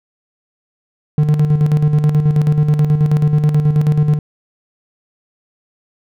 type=tone with tremolo; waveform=triangle; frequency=150.2 Hz; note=D3; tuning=39 cents sharp; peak=-6 dBFS; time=1.18-4.19 s; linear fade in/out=2 ms; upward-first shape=square; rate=9.3 Hz; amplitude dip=55%; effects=none